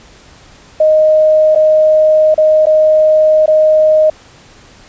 sine tone with dropouts, 621 Hz, D#5, 3 cents flat, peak -5 dBFS, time 0.8-4.1 s, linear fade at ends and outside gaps 5 ms, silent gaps 1.55-1.557 / 2.344-2.378 / 2.657-2.667 / 3.46-3.478 s, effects pink hiss -41 dBFS RMS until 4.88 s + resampled to 16000 Hz

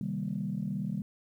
sine chord, C minor seventh, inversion none, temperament equal with one note detuned, 132.95 / 155.56 / 196 / 233.1 Hz, C3 / Eb3 / G3 / Bb3, +28 / 0 / 0 / 0 cents, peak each -39 / -36 / -33 / -39 dBFS, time 0.01-1.02 s, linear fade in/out 2 ms, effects tanh soft clip ceiling -22 dBFS + 11-bit

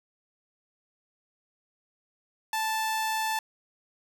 sawtooth tone, 879 Hz, A5, 2 cents flat, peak -23 dBFS, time 2.53-3.39 s, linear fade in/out 2 ms, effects none

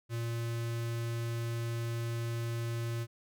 square tone with notch filter, 116.54 Hz, A#2, in tune, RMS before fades -35 dBFS, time 0.09-3.07 s, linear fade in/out 50 ms, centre 760 Hz, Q 2, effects none

